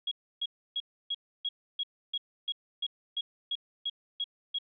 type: tone bursts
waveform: sine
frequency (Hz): 3309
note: G#7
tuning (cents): -7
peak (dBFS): -29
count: 14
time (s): 0.07-4.586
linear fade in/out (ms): 5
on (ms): 44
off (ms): 300
effects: none